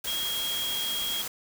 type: tone in noise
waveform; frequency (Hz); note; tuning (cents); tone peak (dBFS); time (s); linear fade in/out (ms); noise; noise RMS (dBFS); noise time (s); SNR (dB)
sine; 3270; G#7; -28; -29; 0.07-1.22; 5; white; -34; 0.04-1.28; +2
effects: none